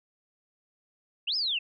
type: linear two-way sweep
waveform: sine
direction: up then down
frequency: 2561 to 5270 to 2561 Hz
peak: -26 dBFS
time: 1.27-1.59 s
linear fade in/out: 10 ms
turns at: 1.36 s
effects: none